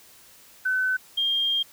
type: tone pair in turn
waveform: sine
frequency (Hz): 1515 / 3210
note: F#6 / G7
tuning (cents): +40 / +40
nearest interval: octave + minor second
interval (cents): 1300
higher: second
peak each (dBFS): -21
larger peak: neither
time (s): 0.65-0.97 / 1.17-1.63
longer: second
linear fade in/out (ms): 10
effects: white hiss -52 dBFS RMS until 1.72 s